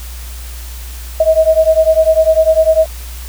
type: beating tone pair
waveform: sine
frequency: 633 / 643 Hz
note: D#5 / E5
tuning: +30 / -43 cents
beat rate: 10 Hz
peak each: -10 dBFS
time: 1.2-2.86 s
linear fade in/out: 5 ms
effects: added 60 Hz sine -25 dBFS peak until 3.28 s + white hiss -34 dBFS RMS until 3.28 s